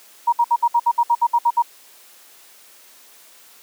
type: tone bursts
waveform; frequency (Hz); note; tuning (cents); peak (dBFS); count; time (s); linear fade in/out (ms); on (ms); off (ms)
sine; 946; A#5; +25; -12; 12; 0.27-1.624; 10; 56; 62
effects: white hiss -48 dBFS RMS until 3.62 s + high-pass 300 Hz 12 dB/octave